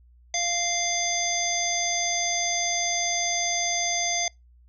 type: harmonic tone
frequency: 695 Hz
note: F5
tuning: 9 cents flat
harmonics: 1 / 3 / 5 / 7 / 9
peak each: -30 / -30 / -33 / -32 / -27 dBFS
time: 0.34-4.28 s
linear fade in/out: 2 ms
effects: noise-tail reverb RT60 0.2 s tail -26 dB re dry + added 60 Hz sine -52 dBFS peak until 4.68 s